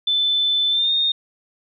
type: tone with pitch glide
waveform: sine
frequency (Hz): 3520 to 3676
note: A7 to A#7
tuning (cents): 0 to -25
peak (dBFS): -16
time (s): 0.07-1.12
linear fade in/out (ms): 5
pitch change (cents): +75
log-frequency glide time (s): 0.7-0.92
effects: none